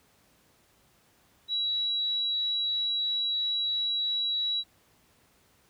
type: tone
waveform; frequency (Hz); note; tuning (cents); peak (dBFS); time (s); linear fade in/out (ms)
sine; 3899; B7; -23; -26; 1.48-4.64; 50
effects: pink hiss -64 dBFS RMS until 5.69 s + high-pass 60 Hz 12 dB/octave